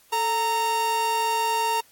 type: tone pair together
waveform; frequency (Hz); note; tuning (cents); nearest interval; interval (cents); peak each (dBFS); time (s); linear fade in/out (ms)
45% pulse; 440 / 925.1; A4 / A#5; 0 / -13; octave + minor second; 1287; -31 / -22; 0.12-1.81; 10
effects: white hiss -57 dBFS RMS until 1.91 s + AAC 64 kbps